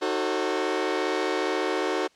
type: chord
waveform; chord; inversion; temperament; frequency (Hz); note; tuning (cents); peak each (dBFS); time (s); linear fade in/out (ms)
sawtooth; D# diminished seventh; none; just; 311.1 / 373.4 / 448 / 537.6; D#4 / F#4 / A4 / C5; 0 / +16 / +31 / +47; -27 / -24 / -26 / -28; 0.01-2.08; 20
effects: white hiss -60 dBFS RMS until 2.15 s + low-pass 5000 Hz 12 dB/octave